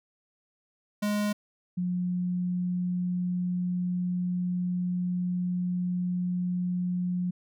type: tone pair in turn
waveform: square / sine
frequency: 207.7 / 179.26 Hz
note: G#3 / F3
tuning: 0 / +45 cents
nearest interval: minor third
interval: 255 cents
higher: first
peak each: -26 dBFS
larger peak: neither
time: 1.02-1.33 / 1.77-7.31 s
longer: second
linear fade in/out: 10 ms
effects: none